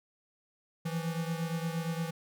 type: beating tone pair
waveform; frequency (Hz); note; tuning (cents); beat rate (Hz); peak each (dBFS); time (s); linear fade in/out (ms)
square; 163.3 / 171.9; E3 / F3; -16 / -27; 8.6; -34 / -38; 0.85-2.11; 10
effects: none